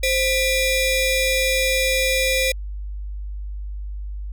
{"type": "ring-modulated tone", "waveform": "sawtooth", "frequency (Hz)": 1459, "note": "F#6", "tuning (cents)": -25, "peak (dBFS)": -11, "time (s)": [0.03, 2.52], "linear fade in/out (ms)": 5, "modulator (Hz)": 935, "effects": ["added 50 Hz sine -27 dBFS peak until 4.32 s"]}